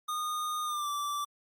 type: tone with pitch glide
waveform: square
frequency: 1228 to 1165.8 Hz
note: D#6 to D6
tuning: -23 to -13 cents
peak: -32 dBFS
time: 0.08-1.25 s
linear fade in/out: 10 ms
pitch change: -90 cents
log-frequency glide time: 0.64-0.89 s
effects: Opus 48 kbps